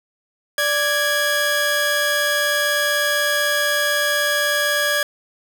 sawtooth tone pair together, 585.5 / 1656 Hz, D5 / G#6, -5 / -5 cents, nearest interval octave + tritone, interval 1800 cents, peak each -18 / -15 dBFS, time 0.58-5.03 s, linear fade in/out 2 ms, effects none

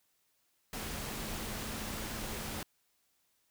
sine tone in noise, 217.8 Hz, A3, 17 cents flat, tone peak -48 dBFS, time 0.73-2.63 s, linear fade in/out 2 ms, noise pink, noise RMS -40 dBFS, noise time 0.73-2.63 s, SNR -11 dB, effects white hiss -75 dBFS RMS until 3.5 s

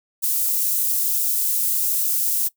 white high-pass noise, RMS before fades -21 dBFS, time 0.22-2.49 s, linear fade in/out 20 ms, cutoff 9800 Hz, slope 12 dB/octave, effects noise-tail reverb RT60 0.1 s tail -20 dB re dry

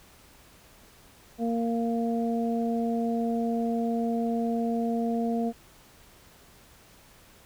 harmonic tone, 231.5 Hz, A#3, 12 cents flat, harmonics 1 / 2 / 3, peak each -26 / -32 / -33 dBFS, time 1.38-5.53 s, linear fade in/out 50 ms, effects pink hiss -55 dBFS RMS until 7.45 s

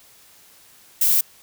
violet noise, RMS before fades -17 dBFS, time 1.01-1.21 s, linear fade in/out 5 ms, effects white hiss -51 dBFS RMS until 1.42 s

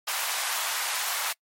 pink high-pass noise, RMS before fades -29 dBFS, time 0.07-1.33 s, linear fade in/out 10 ms, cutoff 800 Hz, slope 24 dB/octave, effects noise-tail reverb RT60 0.1 s tail -26 dB re dry + MP3 64 kbps

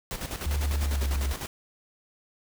pink noise with tremolo, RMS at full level -34 dBFS, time 0.11-1.47 s, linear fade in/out 0 ms, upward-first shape square, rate 10 Hz, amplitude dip 60%
sine tone with pitch glide, 72.1 to 68.37 Hz, D2 to C#2, -31 to -23 cents, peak -24 dBFS, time 0.46-1.33 s, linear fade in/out 5 ms, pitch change -92 cents, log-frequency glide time 0.87-1 s
effects none

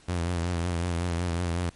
sawtooth tone with vibrato, 86.6 Hz, F2, 14 cents flat, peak -22 dBFS, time 0.08-1.7 s, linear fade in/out 10 ms, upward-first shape triangle, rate 5.4 Hz, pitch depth 69 cents each way, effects pink hiss -56 dBFS RMS until 1.75 s + MP3 48 kbps

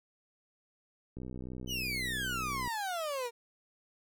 click train, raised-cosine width 3 ms, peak -30 dBFS, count 96, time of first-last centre 1.17-2.676 s, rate 63.1 Hz
30% pulse exponential sweep, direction down, 3056 to 459.1 Hz, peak -31 dBFS, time 1.67-3.31 s, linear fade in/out 50 ms
effects none

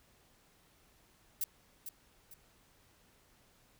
violet noise with echo, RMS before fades -34 dBFS, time 1.41-1.44 s, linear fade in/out 2 ms, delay 450 ms, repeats 2, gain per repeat -9 dB, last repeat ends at 2.34 s, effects pink hiss -67 dBFS RMS until 3.79 s

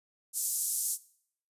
white band-pass noise, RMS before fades -32 dBFS, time 0.33-0.98 s, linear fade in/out 50 ms, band 6800 to 12000 Hz, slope 24 dB/octave, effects noise-tail reverb RT60 0.6 s tail -19 dB re dry + resampled to 32000 Hz

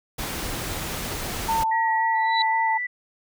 pink noise, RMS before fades -30 dBFS, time 0.18-1.64 s, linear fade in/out 10 ms
sine tone with vibrato, 896 Hz, A5, 31 cents sharp, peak -20 dBFS, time 1.48-2.78 s, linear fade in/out 10 ms, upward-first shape square, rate 3.8 Hz, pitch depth 12 cents each way
sine tone with pitch glide, 1913 to 1973.6 Hz, A#6 to B6, +44 to -2 cents, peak -25 dBFS, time 1.71-2.87 s, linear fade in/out 10 ms, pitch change +54 cents, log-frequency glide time 1.89-2.39 s
sine tone with exponential growth, 3951 Hz, B7, in tune, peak -19 dBFS, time 2.15-2.42 s, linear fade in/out 2 ms, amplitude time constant 57 ms
effects none

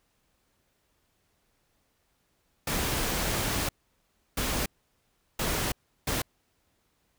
pink noise bursts at uneven times, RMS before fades -29 dBFS, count 4, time 2.67-3.69 / 4.37-4.66 / 5.39-5.72 / 6.07-6.22 s, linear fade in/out 5 ms, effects pink hiss -72 dBFS RMS until 7.18 s

